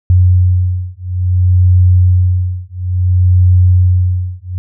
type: beating tone pair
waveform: sine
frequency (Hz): 90.4 / 90.98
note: F#2 / F#2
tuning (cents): -40 / -29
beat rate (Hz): 0.58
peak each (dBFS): -10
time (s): 0.1-4.58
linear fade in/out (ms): 0
effects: none